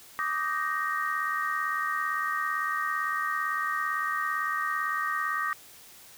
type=chord; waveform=sine; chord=Eb major seventh; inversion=third; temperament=just; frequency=1166.7 / 1244.5 / 1555.6 / 1866.8 Hz; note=D6 / Eb6 / G6 / Bb6; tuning=-12 / 0 / -14 / +2 cents; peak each=-32 / -32 / -36 / -31 dBFS; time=0.19-5.53 s; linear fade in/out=0 ms; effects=white hiss -51 dBFS RMS until 6.17 s